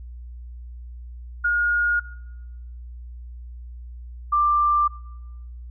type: tone pair in turn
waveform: sine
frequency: 1431 / 1183.3 Hz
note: F6 / D6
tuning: +42 / +13 cents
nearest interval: minor third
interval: 329 cents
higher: first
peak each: -17 / -16 dBFS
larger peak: second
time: 1.44-2 / 4.32-4.88 s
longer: neither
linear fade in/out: 10 ms
effects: noise-tail reverb RT60 1.0 s tail -22 dB re dry + added 60 Hz sine -35 dBFS peak until 5.7 s